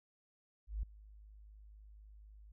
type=tone with ADSR envelope; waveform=sine; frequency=52 Hz; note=G#1; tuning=3 cents sharp; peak=-33 dBFS; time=0.67-2.52 s; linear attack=160 ms; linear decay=4 ms; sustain=-21 dB; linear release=4 ms; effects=none